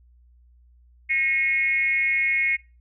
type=tone with frequency modulation; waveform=sine; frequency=2172 Hz; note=C#7; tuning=36 cents flat; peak=-19 dBFS; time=1.09-2.57 s; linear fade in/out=20 ms; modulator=291 Hz; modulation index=0.63; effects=noise-tail reverb RT60 0.3 s tail -21 dB re dry + added 60 Hz sine -52 dBFS peak until 2.8 s